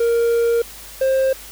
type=tone pair in turn; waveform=triangle; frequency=466.9 / 530.2 Hz; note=A#4 / C5; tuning=+3 / +23 cents; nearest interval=major second; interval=220 cents; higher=second; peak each=-12 dBFS; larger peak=neither; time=0-0.62 / 1.01-1.33 s; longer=first; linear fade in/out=5 ms; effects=added 50 Hz sine -44 dBFS peak until 1.51 s + white hiss -38 dBFS RMS until 1.51 s